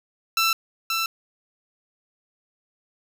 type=tone with echo; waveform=15% pulse; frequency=1336 Hz; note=E6; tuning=23 cents sharp; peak=-12 dBFS; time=0.37-0.53 s; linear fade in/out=2 ms; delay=530 ms; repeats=1; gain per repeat=-4 dB; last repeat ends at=1.06 s; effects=none